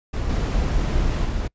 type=noise with level steps; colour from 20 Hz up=brown; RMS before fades=-24 / -21 / -24 dBFS; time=0.13-1.48 s; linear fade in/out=10 ms; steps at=0.29 / 1.25 s; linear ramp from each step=5 ms; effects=noise-tail reverb RT60 0.1 s tail -26 dB re dry + resampled to 16000 Hz